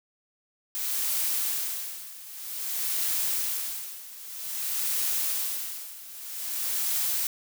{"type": "noise with tremolo", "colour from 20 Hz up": "blue", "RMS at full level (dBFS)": -27, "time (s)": [0.75, 7.27], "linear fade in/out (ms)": 0, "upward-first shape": "sine", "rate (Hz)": 0.52, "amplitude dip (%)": 85, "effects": []}